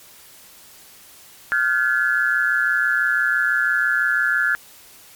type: tone cluster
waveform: sine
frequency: 1403 / 1529 / 1706 Hz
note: F6 / G6 / G#6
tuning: +8 / -44 / +46 cents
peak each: -20 / -22 / -20 dBFS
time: 1.52-4.55 s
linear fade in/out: 0 ms
effects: white hiss -46 dBFS RMS until 5.15 s + MP3 96 kbps